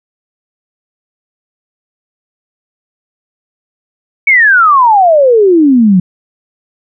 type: exponential sweep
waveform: sine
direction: down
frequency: 2272 to 175.4 Hz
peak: -3 dBFS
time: 4.27-6 s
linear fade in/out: 5 ms
effects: none